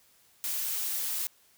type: noise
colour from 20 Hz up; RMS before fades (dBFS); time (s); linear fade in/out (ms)
blue; -32; 0.44-1.27; 0
effects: white hiss -63 dBFS RMS until 1.57 s